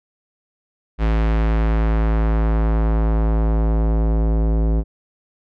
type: tone with low-pass filter sweep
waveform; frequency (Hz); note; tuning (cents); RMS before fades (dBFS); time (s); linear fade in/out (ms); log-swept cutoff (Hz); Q
square; 54.8; A1; -6; -17; 0.98-4.84; 50; 2700 to 510; 0.85
effects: none